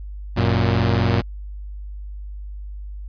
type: tone pair together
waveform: sawtooth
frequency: 92.8 / 117.12 Hz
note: F#2 / A#2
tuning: +6 / +9 cents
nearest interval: major third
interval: 403 cents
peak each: -15 dBFS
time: 0.36-1.22 s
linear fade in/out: 20 ms
effects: added 50 Hz sine -30 dBFS peak until 3.08 s + resampled to 11025 Hz